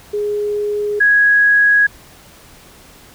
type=tone pair in turn; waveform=sine; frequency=415.3 / 1661.2 Hz; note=G#4 / G#6; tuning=0 / 0 cents; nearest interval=2 octaves; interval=2400 cents; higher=second; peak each=-16 / -8 dBFS; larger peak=second; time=0.13-1 / 1-1.87 s; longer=neither; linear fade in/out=10 ms; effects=pink hiss -43 dBFS RMS until 3.14 s